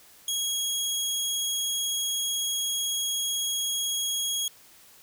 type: tone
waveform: 20% pulse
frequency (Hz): 3306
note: G#7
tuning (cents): -9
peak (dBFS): -21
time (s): 0.28-4.48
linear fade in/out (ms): 2
effects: white hiss -54 dBFS RMS until 5.02 s